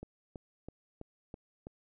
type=click train; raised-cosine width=2 ms; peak=-30 dBFS; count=6; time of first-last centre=0.03-1.669 s; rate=3.05 Hz; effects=none